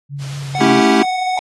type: tone with vibrato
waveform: sine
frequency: 139.3 Hz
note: C#3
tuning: 9 cents sharp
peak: -23 dBFS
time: 0.09-0.82 s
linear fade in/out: 50 ms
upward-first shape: sine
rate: 4.3 Hz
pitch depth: 32 cents each way
type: noise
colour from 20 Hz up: white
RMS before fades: -32 dBFS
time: 0.18-0.72 s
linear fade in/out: 50 ms
type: tone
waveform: square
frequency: 740 Hz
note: F#5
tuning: in tune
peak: -18 dBFS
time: 0.55-1.39 s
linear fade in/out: 0 ms
type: chord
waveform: square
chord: A dominant seventh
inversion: none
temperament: equal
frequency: 220 / 277.2 / 329.6 / 392 Hz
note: A3 / C#4 / E4 / G4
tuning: 0 / 0 / 0 / 0 cents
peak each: -17 dBFS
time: 0.6-1.03 s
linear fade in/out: 10 ms
effects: low-pass 6000 Hz 12 dB/octave + AAC 32 kbps